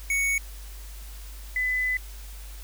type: tone pair in turn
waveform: square / sine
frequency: 2224 / 2006 Hz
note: C#7 / B6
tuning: +5 / +26 cents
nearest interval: major second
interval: 179 cents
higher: first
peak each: -23 dBFS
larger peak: neither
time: 0.1-0.38 / 1.56-1.97 s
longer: second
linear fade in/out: 2 ms
effects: added 50 Hz sine -38 dBFS peak until 2.63 s + white hiss -48 dBFS RMS until 2.63 s